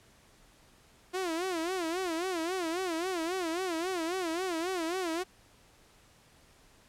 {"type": "tone with vibrato", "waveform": "sawtooth", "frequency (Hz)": 349.2, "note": "F4", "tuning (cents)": 0, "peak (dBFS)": -27, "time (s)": [1.13, 5.24], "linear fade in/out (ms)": 20, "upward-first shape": "sine", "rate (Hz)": 3.7, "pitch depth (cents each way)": 150, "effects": ["pink hiss -61 dBFS RMS until 6.88 s", "low-pass 11000 Hz 12 dB/octave"]}